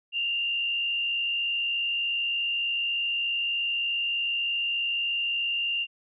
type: tone with frequency modulation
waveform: sine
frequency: 2794 Hz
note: F7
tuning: in tune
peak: -25 dBFS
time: 0.12-5.87 s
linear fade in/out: 50 ms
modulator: 63.3 Hz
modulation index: 0.8
effects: none